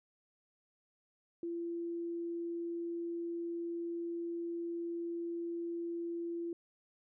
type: tone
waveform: sine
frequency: 339.9 Hz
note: F4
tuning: 47 cents flat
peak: -36 dBFS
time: 1.43-6.53 s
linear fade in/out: 2 ms
effects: none